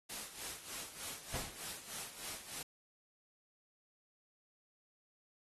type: noise with tremolo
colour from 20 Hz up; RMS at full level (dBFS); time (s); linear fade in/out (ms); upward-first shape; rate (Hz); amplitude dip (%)
white; -43; 0.09-2.63; 10; sine; 3.3; 70
type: noise with exponential decay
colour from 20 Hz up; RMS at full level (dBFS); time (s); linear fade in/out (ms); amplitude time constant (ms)
pink; -39; 1.34-1.72; 2; 81
effects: AAC 32 kbps